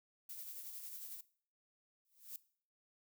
violet noise with tremolo, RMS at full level -47 dBFS, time 0.29-1.21 s, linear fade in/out 5 ms, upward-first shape sine, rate 11 Hz, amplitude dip 40%
violet noise with exponential growth, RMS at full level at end -44 dBFS, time 2.05-2.36 s, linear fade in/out 1 ms, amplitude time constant 66 ms
effects noise-tail reverb RT60 0.5 s tail -19 dB re dry

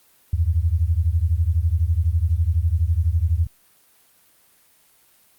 sine beating tone pair, 77.78 / 89.78 Hz, D#2 / F2, 0 / +48 cents, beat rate 12 Hz, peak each -19 / -20 dBFS, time 0.33-3.47 s, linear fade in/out 5 ms, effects white hiss -57 dBFS RMS until 5.38 s + Opus 32 kbps

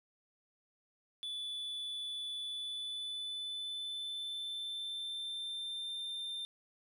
triangle tone with pitch glide, 3466 to 3590 Hz, A7 to A7, -27 to +34 cents, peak -37 dBFS, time 1.23-6.45 s, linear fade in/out 0 ms, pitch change +61 cents, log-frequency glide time 2.44-5.98 s, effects none

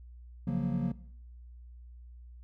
triangle chord, Gb major seventh, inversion second, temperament equal, 138.59 / 174.61 / 185 / 233.1 Hz, Db3 / F3 / Gb3 / Bb3, 0 / 0 / 0 / 0 cents, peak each -32 dBFS, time 0.47-0.92 s, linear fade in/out 5 ms, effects noise-tail reverb RT60 0.7 s tail -20 dB re dry + added 60 Hz sine -47 dBFS peak until 2.43 s

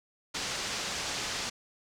white low-pass noise, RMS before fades -35 dBFS, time 0.34-1.5 s, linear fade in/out 10 ms, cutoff 6600 Hz, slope 24 dB/octave, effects none

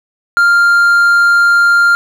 triangle tone, 1396.9 Hz, F6, in tune, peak -4 dBFS, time 0.37-1.95 s, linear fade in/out 0 ms, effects none

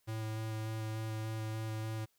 square tone with vibrato, 110 Hz, A2, in tune, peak -37 dBFS, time 0.07-2.06 s, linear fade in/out 20 ms, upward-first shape square, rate 3.4 Hz, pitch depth 9 cents each way, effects white hiss -75 dBFS RMS until 2.18 s

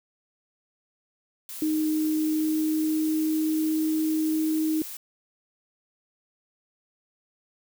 blue noise, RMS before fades -38 dBFS, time 1.49-4.97 s, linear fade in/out 2 ms
sine tone with pitch glide, 310.7 to 313.8 Hz, D#4 to D#4, -2 to +15 cents, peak -22 dBFS, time 1.62-4.82 s, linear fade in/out 2 ms, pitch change +17 cents, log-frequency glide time 1.93-3.72 s
effects none

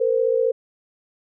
sine tone pair together, 458.5 / 514 Hz, A#4 / C5, -29 / -31 cents, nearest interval major second, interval 198 cents, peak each -19 / -20 dBFS, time 0-0.52 s, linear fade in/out 10 ms, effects none

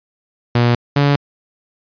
sawtooth tone pair in turn, 120 / 142.7 Hz, B2 / D3, -49 / -49 cents, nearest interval minor third, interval 300 cents, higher second, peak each -7 dBFS, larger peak neither, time 0.55-0.75 / 0.96-1.16 s, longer neither, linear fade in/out 5 ms, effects resampled to 11025 Hz

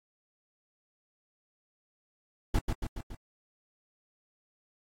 brown noise with echo, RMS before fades -25 dBFS, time 2.54-2.59 s, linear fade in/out 5 ms, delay 140 ms, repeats 4, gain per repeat -4 dB, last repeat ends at 3.15 s, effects AAC 48 kbps

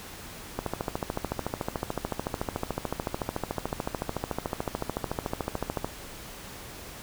click train, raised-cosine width 1 ms, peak -14 dBFS, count 73, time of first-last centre 0.59-5.845 s, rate 13.7 Hz, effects pink hiss -43 dBFS RMS until 7.02 s

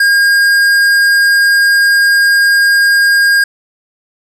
sine tone with tanh clipping, 1619 Hz, G#6, 45 cents flat, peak -8 dBFS, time 0-3.44 s, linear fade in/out 5 ms, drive 14 dB, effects none

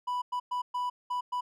triangle tone bursts at uneven times, 988 Hz, B5, in tune, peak -27 dBFS, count 6, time 0.07-0.22 / 0.32-0.4 / 0.51-0.62 / 0.74-0.9 / 1.1-1.21 / 1.32-1.41 s, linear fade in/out 10 ms, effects none

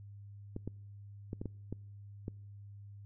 clicks, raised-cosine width 3 ms, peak -26 dBFS, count 7, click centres 0.564 / 0.676 / 1.331 / 1.415 / 1.457 / 1.726 / 2.281 s, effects noise-tail reverb RT60 0.9 s tail -26 dB re dry + added 101 Hz sine -48 dBFS peak until 3.05 s

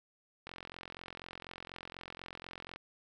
click train, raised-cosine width 0.3 ms, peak -28 dBFS, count 102, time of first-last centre 0.47-2.76 s, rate 44.1 Hz, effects none

